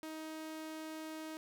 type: tone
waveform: sawtooth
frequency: 314.9 Hz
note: D#4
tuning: 21 cents sharp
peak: -39 dBFS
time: 0.03-1.37 s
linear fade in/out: 0 ms
effects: none